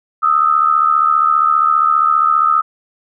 sine tone pair together, 1241 / 1316 Hz, D#6 / E6, -5 / -3 cents, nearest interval minor second, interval 102 cents, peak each -12 / -13 dBFS, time 0.22-2.62 s, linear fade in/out 20 ms, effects none

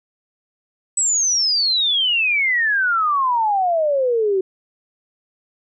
sine exponential sweep, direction down, 8010 to 370 Hz, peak -15 dBFS, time 0.97-4.41 s, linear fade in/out 5 ms, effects none

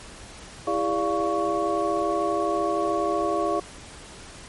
sine tone cluster, 331.6 / 404.5 / 584 / 695 / 1114 Hz, E4 / G#4 / D5 / F5 / C#6, +10 / -46 / -10 / -9 / +8 cents, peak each -28 dBFS, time 0.67-3.6 s, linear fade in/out 5 ms, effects pink hiss -43 dBFS RMS until 4.48 s + MP3 48 kbps

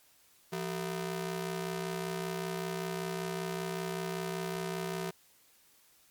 sawtooth ring-modulated tone, 277.2 Hz, C#4, in tune, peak -27 dBFS, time 0.52-5.11 s, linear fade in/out 10 ms, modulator 106 Hz, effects white hiss -64 dBFS RMS until 6.1 s + MP3 96 kbps

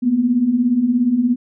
sine beating tone pair, 230.1 / 247.1 Hz, A#3 / B3, -22 / +1 cents, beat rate 17 Hz, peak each -20 / -14 dBFS, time 0.02-1.36 s, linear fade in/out 20 ms, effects none

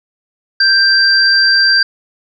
sine tone pair together, 1574 / 4717 Hz, G6 / D8, +7 / +7 cents, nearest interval octave + perfect fifth, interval 1900 cents, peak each -10 dBFS, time 0.6-1.83 s, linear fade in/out 5 ms, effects none

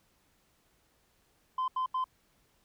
sine tone bursts, 1030 Hz, C6, 28 cents flat, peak -26 dBFS, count 3, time 1.58-2.042 s, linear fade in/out 5 ms, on 100 ms, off 81 ms, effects tanh soft clip ceiling -27 dBFS + pink hiss -70 dBFS RMS until 2.64 s

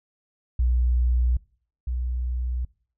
sine tone pair in turn, 61 / 61.67 Hz, B1 / B1, -21 / -2 cents, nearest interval unison, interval 19 cents, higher second, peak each -18 / -24 dBFS, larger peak first, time 0.59-1.37 / 1.87-2.65 s, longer neither, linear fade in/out 5 ms, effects noise-tail reverb RT60 0.5 s tail -23 dB re dry

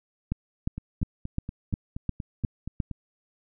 two click trains, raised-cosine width 5 ms, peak -21 / -14 dBFS, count 10 / 8, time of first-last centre 0.78-2.913 / 0.32-2.802 s, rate 4.22 / 2.82 Hz, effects none

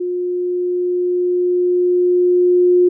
sine tone with level ramp, 357.7 Hz, F4, 41 cents sharp, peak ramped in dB -18 to -8 dBFS, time 0-2.89 s, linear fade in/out 10 ms, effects none

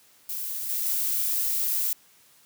violet noise with level steps, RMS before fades -32 / -28 / -26 dBFS, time 0.29-1.93 s, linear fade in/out 2 ms, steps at 0.69 / 0.85 s, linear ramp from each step 10 ms, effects white hiss -58 dBFS RMS until 2.45 s + high-pass 80 Hz 12 dB/octave

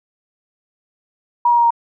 sine tone with pitch steps, 958 / 950.3 / 942.6 / 935 Hz, A#5 / A#5 / A#5 / A#5, +47 / +33 / +19 / +5 cents, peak -10 dBFS, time 1.45-1.706 s, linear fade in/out 5 ms, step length 64 ms, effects none

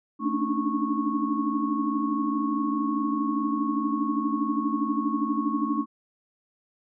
sine tone cluster, 223.3 / 280.6 / 292.9 / 305.4 / 1101 Hz, A3 / C#4 / D4 / D#4 / C#6, +26 / +21 / -5 / -32 / -12 cents, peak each -30 dBFS, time 0.19-5.86 s, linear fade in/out 50 ms, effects none

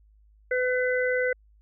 harmonic tone, 503 Hz, B4, 32 cents sharp, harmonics 1 / 3 / 4, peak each -24 / -29 / -30 dBFS, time 0.51-1.33 s, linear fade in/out 5 ms, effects added 52 Hz sine -55 dBFS peak until 1.61 s

